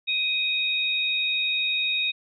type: tone pair together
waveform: sine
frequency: 2504 / 3748 Hz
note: D#7 / A#7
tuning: +10 / +9 cents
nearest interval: perfect fifth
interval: 699 cents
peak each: -25 dBFS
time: 0.07-2.12 s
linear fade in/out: 20 ms
effects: none